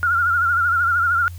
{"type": "tone with vibrato", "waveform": "sine", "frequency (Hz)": 1400, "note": "F6", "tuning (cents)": 4, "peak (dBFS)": -15, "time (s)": [0.03, 1.28], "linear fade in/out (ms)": 0, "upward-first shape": "triangle", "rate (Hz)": 13, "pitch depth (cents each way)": 85, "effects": ["added 87 Hz sine -31 dBFS peak until 1.38 s", "white hiss -49 dBFS RMS until 1.38 s"]}